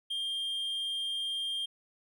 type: tone with amplitude modulation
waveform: triangle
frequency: 3199 Hz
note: G7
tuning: 34 cents sharp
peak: -29 dBFS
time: 0.1-1.66 s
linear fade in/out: 10 ms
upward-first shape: sine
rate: 258 Hz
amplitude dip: 25%
effects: none